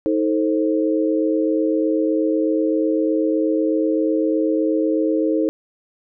sine chord, A diminished, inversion second, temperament just, 316.8 / 440 / 528 Hz, Eb4 / A4 / C5, +31 / 0 / +16 cents, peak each -18 / -22 / -23 dBFS, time 0.06-5.49 s, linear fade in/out 0 ms, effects none

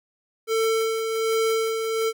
square tone with tremolo, 447.1 Hz, A4, 28 cents sharp, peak -20 dBFS, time 0.47-2.13 s, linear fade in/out 50 ms, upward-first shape sine, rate 1.3 Hz, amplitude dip 45%, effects none

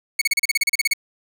sawtooth tone bursts, 2217 Hz, C#7, in tune, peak -12 dBFS, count 13, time 0.19-0.935 s, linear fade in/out 5 ms, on 25 ms, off 35 ms, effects none

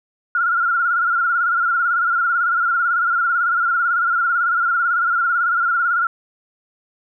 sine tone with vibrato, 1397 Hz, F6, in tune, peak -15 dBFS, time 0.35-6.07 s, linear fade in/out 2 ms, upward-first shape sine, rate 18 Hz, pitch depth 71 cents each way, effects none

